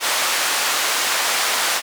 pink band-pass noise, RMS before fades -20 dBFS, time 0-1.82 s, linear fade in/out 50 ms, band 870 to 11000 Hz, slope 12 dB/octave, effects none

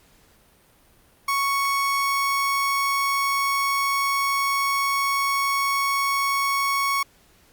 30% pulse tone, 1108.7 Hz, C#6, in tune, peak -18 dBFS, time 1.28-7.03 s, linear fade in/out 5 ms, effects pink hiss -57 dBFS RMS until 7.52 s + Opus 48 kbps

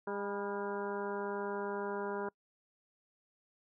harmonic tone with a mistuned harmonic, 202.3 Hz, G#3, 45 cents flat, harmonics 1 / 2 / 3 / 4 / 5 / 6 / 7 / 8, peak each -44 / -38 / -45 / -46 / -43 / -53 / -46 / -52 dBFS, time 0.07-2.29 s, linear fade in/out 5 ms, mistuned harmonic 5, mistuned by -46 cents, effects noise-tail reverb RT60 0.1 s tail -26 dB re dry

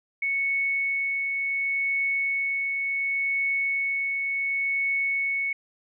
sine tone with tremolo, 2213 Hz, C#7, 3 cents flat, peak -22 dBFS, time 0.22-5.53 s, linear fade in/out 5 ms, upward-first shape triangle, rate 0.69 Hz, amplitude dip 30%, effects none

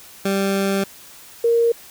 20% pulse / sine tone pair in turn, 196 / 466.2 Hz, G3 / A#4, 0 / 0 cents, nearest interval octave + minor third, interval 1500 cents, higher second, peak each -13 dBFS, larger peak neither, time 0.25-0.84 / 1.44-1.72 s, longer first, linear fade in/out 5 ms, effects white hiss -43 dBFS RMS until 1.9 s

